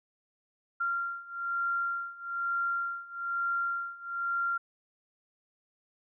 sine beating tone pair, 1383 / 1384.1 Hz, F6 / F6, -17 / -16 cents, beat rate 1.1 Hz, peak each -34 / -32 dBFS, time 0.8-4.58 s, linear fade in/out 10 ms, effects none

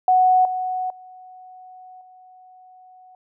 sine tone with level steps, 740 Hz, F#5, in tune, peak -12 / -22 / -40 / -45 dBFS, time 0.08-3.15 s, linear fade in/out 2 ms, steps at 0.45 / 0.9 / 2.01 s, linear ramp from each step 2 ms, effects none

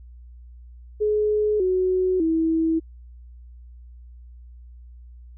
sine tone with pitch steps, 422.9 / 370.3 / 324.2 Hz, G#4 / F#4 / E4, +31 / +1 / -29 cents, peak -18 dBFS, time 1-2.8 s, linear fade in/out 20 ms, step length 600 ms, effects added 60 Hz sine -41 dBFS peak until 5.37 s

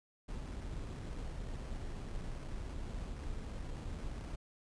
brown noise with sample-and-hold, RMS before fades -42 dBFS, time 0.28-4.36 s, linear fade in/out 10 ms, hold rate 3675 Hz, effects resampled to 22050 Hz

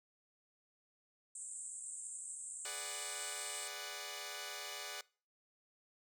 pink band-pass noise, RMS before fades -47 dBFS, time 1.35-3.68 s, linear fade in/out 5 ms, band 7500 to 8900 Hz, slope 96 dB/octave
5% pulse chord, G# half-diminished seventh, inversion none, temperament equal, 415.3 / 493.9 / 587.3 / 740 Hz, G#4 / B4 / D5 / F#5, 0 / 0 / 0 / 0 cents, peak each -39 / -41 / -36 / -37 dBFS, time 2.65-5.01 s, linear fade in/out 2 ms
effects noise-tail reverb RT60 0.4 s tail -23 dB re dry

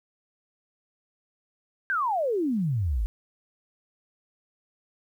sine exponential sweep, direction down, 1628 to 47.3 Hz, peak -23 dBFS, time 1.9-3.06 s, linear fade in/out 0 ms, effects 10-bit

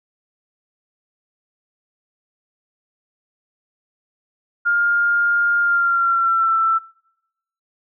sine tone with pitch glide, 1409 to 1333 Hz, F6 to E6, +15 to +19 cents, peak -14 dBFS, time 4.65-6.79 s, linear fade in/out 20 ms, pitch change -96 cents, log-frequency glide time 5.59-6.56 s, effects noise-tail reverb RT60 0.9 s tail -25 dB re dry

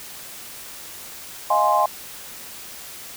sine chord, F minor seventh, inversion third, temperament equal, 622.3 / 698.5 / 830.6 / 1046.5 Hz, Eb5 / F5 / Ab5 / C6, 0 / 0 / 0 / 0 cents, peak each -23 / -23 / -20 / -19 dBFS, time 1.5-1.86 s, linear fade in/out 5 ms, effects white hiss -38 dBFS RMS until 3.16 s

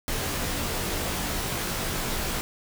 pink noise with comb filter, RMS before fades -29 dBFS, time 0.08-2.41 s, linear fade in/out 0 ms, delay 19 ms, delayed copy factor -0.9, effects none

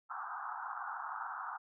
white band-pass noise, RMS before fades -42 dBFS, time 0.09-1.58 s, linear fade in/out 20 ms, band 750 to 1500 Hz, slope 96 dB/octave, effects none

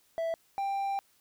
triangle tone pair in turn, 659.3 / 789.6 Hz, E5 / G5, 0 / +12 cents, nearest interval minor third, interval 312 cents, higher second, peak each -27 dBFS, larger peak neither, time 0.18-0.34 / 0.58-0.99 s, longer second, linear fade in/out 0 ms, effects white hiss -67 dBFS RMS until 1.2 s

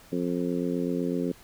harmonic tone, 88 Hz, F2, 14 cents sharp, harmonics 2 / 3 / 4 / 5 / 6, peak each -31 / -29 / -33 / -33 / -38 dBFS, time 0.12-1.32 s, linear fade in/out 5 ms, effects pink hiss -53 dBFS RMS until 1.43 s

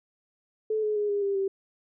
sine tone with pitch steps, 434.1 / 424.7 / 415.5 / 406.4 / 397.6 / 389 Hz, A4 / G#4 / G#4 / G#4 / G4 / G4, -23 / +39 / +1 / -38 / +25 / -13 cents, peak -24 dBFS, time 0.7-1.48 s, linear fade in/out 5 ms, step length 130 ms, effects none

